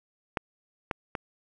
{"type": "clicks", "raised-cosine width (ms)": 0.5, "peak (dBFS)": [-12, -13, -16], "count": 3, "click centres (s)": [0.372, 0.912, 1.152], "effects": []}